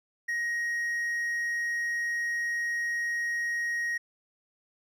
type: tone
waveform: triangle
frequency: 1882 Hz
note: A#6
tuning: 16 cents sharp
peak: -26 dBFS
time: 0.28-3.98 s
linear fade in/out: 10 ms
effects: none